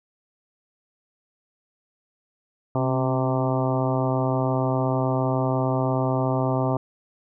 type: harmonic tone with a mistuned harmonic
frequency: 129.8 Hz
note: C3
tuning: 13 cents flat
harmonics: 1 / 2 / 3 / 4 / 5 / 6 / 7 / 8 / 9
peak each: -24 / -27 / -30 / -31 / -28 / -33 / -32 / -36 / -35 dBFS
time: 2.75-6.77 s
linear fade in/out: 2 ms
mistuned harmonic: 2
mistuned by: +43 cents
effects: none